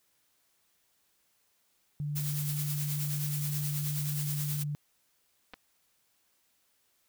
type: tone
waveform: sine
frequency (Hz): 146.83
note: D3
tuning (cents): 0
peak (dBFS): -31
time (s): 2-4.75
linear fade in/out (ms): 0
type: noise with tremolo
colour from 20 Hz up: blue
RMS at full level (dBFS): -35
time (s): 2.15-4.64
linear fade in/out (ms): 20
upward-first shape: triangle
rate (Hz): 9.4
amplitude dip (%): 55
type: clicks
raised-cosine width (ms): 0.3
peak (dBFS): -29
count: 2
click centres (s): 5.536 / 5.54
effects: white hiss -72 dBFS RMS until 7.08 s